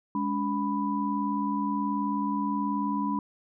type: tone cluster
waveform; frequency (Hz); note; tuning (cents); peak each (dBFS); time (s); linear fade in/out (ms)
sine; 206.6 / 285.3 / 990; G#3 / C#4 / B5; -9 / +50 / +4; -30; 0.15-3.19; 2
effects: none